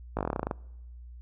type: slowing click train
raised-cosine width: 1 ms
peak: -15 dBFS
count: 13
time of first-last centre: 0.17-0.512 s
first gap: 18 ms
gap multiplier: 1.08
effects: noise-tail reverb RT60 1.0 s tail -26 dB re dry + added 60 Hz sine -43 dBFS peak until 1.21 s